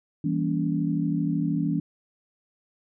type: chord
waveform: sine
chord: E diminished seventh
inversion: none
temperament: just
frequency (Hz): 164.81 / 197.78 / 237.3 / 284.8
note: E3 / G3 / Bb3 / Db4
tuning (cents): 0 / +16 / +31 / +47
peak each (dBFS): -26 / -31 / -31 / -27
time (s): 0.24-1.8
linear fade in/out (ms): 5
effects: none